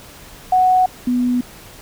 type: tone pair in turn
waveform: sine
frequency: 740 / 246.9 Hz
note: F#5 / B3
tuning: 0 / 0 cents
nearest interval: octave + perfect fifth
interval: 1900 cents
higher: first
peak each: -10 / -14 dBFS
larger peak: first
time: 0.52-0.86 / 1.07-1.41 s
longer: neither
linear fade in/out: 5 ms
effects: pink hiss -40 dBFS RMS until 1.81 s